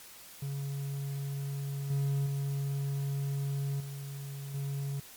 triangle tone with level steps, 139.3 Hz, C#3, 9 cents sharp, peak -31 / -25 / -28 / -36 / -30 dBFS, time 0.42-5 s, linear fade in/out 5 ms, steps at 1.9 / 2.26 / 3.8 / 4.54 s, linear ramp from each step 5 ms, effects white hiss -51 dBFS RMS until 5.16 s + MP3 96 kbps

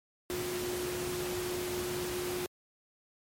sine tone in noise, 359.6 Hz, F#4, 49 cents flat, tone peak -34 dBFS, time 0.3-2.46 s, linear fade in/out 0 ms, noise pink, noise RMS -38 dBFS, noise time 0.3-2.46 s, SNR +1 dB, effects high-pass 80 Hz 12 dB/octave + MP3 64 kbps

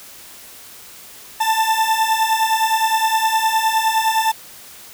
40% pulse beating tone pair, 880 / 889.7 Hz, A5 / A5, 0 / +19 cents, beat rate 9.7 Hz, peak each -19 / -16 dBFS, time 1.4-4.32 s, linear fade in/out 10 ms, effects white hiss -40 dBFS RMS until 4.93 s

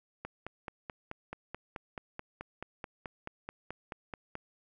click train, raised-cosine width 0.5 ms, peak -24 dBFS, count 20, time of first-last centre 0.25-4.354 s, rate 4.63 Hz, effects none

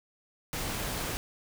pink noise, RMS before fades -34 dBFS, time 0.53-1.17 s, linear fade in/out 0 ms, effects none

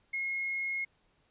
sine tone with quantisation, 2159 Hz, C#7, 46 cents flat, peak -31 dBFS, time 0.13-0.85 s, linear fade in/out 10 ms, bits 10, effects pink hiss -71 dBFS RMS until 1.3 s + resampled to 8000 Hz

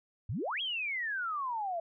sine exponential two-way sweep, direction up then down, 86.5 to 3339 to 653 Hz, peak -32 dBFS, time 0.29-1.8 s, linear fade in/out 5 ms, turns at 0.61 s, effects none

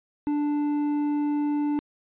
triangle tone with hard clipping, 293.7 Hz, D4, in tune, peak -24 dBFS, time 0.27-1.79 s, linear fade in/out 0 ms, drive 9 dB, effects resampled to 8000 Hz

